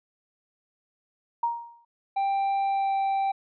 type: tone with exponential decay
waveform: sine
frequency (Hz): 938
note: A#5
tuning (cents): +11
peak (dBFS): -20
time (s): 1.43-1.85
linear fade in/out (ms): 5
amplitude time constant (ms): 91
type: tone with pitch glide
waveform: triangle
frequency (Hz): 787 to 782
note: G5 to G5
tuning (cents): +7 to -4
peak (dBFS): -21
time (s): 2.16-3.32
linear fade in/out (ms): 10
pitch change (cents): -11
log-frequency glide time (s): 2.68-2.94
effects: resampled to 11025 Hz